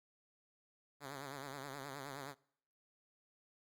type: tone with vibrato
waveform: 5% pulse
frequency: 138.59 Hz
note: C#3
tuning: in tune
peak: -34 dBFS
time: 1-2.35 s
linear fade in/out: 50 ms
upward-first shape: triangle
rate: 9.5 Hz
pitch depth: 110 cents each way
effects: noise-tail reverb RT60 0.7 s tail -25 dB re dry + Opus 48 kbps